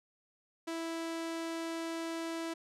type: tone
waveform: sawtooth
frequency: 329.6 Hz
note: E4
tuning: in tune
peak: -32 dBFS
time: 0.67-2.54 s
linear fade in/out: 10 ms
effects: low-pass 10000 Hz 12 dB/octave